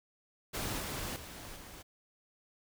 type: noise with level steps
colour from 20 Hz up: pink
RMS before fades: -37 / -39 / -47 / -50 dBFS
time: 0.53-1.83 s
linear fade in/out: 20 ms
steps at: 0.8 / 1.16 / 1.56 s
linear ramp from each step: 2 ms
effects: none